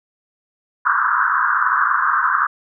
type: band-pass noise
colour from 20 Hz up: white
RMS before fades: -17 dBFS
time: 0.85-2.47 s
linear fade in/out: 10 ms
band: 1000 to 1600 Hz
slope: 96 dB/octave
effects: none